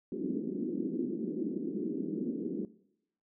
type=band-pass noise; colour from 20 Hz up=white; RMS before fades=-35 dBFS; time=0.12-2.65 s; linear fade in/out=2 ms; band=190 to 370 Hz; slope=48 dB/octave; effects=noise-tail reverb RT60 0.8 s tail -20 dB re dry